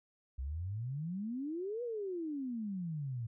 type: exponential two-way sweep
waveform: sine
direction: up then down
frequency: 62 to 493.9 to 111.2 Hz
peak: -36 dBFS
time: 0.38-3.27 s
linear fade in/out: 10 ms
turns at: 1.83 s
effects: none